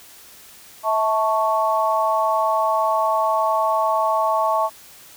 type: chord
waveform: sine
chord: A major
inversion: second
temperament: equal with one note detuned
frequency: 649.4 / 880 / 1108.7 Hz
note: E5 / A5 / C#6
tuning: -26 / 0 / 0 cents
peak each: -21 dBFS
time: 0.83-4.7 s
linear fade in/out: 50 ms
effects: white hiss -45 dBFS RMS until 5.16 s